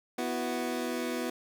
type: chord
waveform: 25% pulse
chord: B suspended fourth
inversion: none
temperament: equal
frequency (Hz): 246.9 / 329.6 / 370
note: B3 / E4 / F#4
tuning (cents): 0 / 0 / 0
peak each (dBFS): -30 / -33 / -33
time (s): 0.18-1.3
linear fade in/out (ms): 5
effects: none

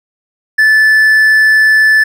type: tone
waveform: triangle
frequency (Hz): 1746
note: A6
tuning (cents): -14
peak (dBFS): -3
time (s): 0.58-2.04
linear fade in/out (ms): 10
effects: none

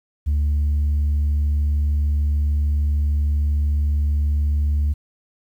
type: tone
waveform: sine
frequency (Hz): 73.42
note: D2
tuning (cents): 0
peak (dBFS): -14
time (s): 0.26-4.94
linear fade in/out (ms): 20
effects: tanh soft clip ceiling -15 dBFS + 9-bit

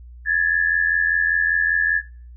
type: tone pair together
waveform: sine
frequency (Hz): 1674.9 / 1760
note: G#6 / A6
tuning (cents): +14 / 0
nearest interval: minor second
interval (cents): 86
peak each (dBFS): -19 / -19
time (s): 0.25-2.02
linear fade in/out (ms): 50
effects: noise-tail reverb RT60 0.5 s tail -23 dB re dry + added 60 Hz sine -38 dBFS peak until 2.36 s

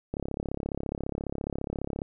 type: click train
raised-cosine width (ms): 2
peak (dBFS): -18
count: 66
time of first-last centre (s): 0.14-2.019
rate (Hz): 34.6
effects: none

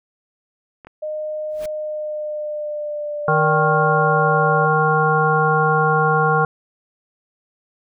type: clicks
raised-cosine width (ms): 0.5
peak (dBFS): -24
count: 2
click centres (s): 0.848 / 0.87
type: tone with pitch glide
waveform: sine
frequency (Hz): 613 to 575.3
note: D#5 to D5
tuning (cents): -26 to -36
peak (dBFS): -23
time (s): 1.02-4.66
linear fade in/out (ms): 10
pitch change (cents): -110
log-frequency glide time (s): 1.7-4.26
type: noise with exponential growth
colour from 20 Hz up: pink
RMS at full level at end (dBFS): -32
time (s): 1.49-1.66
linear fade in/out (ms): 5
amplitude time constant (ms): 36
type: harmonic tone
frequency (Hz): 155.56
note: D#3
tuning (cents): 0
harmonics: 1 / 3 / 5 / 7 / 9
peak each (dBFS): -20 / -20 / -20 / -20 / -20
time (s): 3.28-6.45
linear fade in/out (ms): 2
effects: none

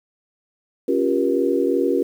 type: chord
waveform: sine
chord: G half-diminished seventh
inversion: second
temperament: equal with one note detuned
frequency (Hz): 277.2 / 349.2 / 392 / 477.9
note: Db4 / F4 / G4 / Bb4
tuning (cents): 0 / 0 / 0 / +43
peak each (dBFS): -22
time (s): 0.88-2.03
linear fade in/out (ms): 5
effects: 8-bit

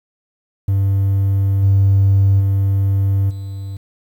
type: tone with level steps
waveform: triangle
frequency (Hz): 98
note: G2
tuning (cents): 0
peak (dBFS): -10 / -6 / -10 / -22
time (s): 0.68-3.77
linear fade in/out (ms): 5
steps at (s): 1.62 / 2.39 / 3.29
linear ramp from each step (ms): 20
effects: tanh soft clip ceiling -5 dBFS + 8-bit

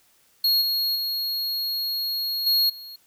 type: tone with level steps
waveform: square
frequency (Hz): 4300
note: C8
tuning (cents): +47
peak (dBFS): -18 / -22 / -25 / -18 / -38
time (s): 0.44-2.96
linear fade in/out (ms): 5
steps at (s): 0.61 / 0.95 / 2.46 / 2.69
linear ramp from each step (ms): 10
effects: white hiss -61 dBFS RMS until 3.06 s

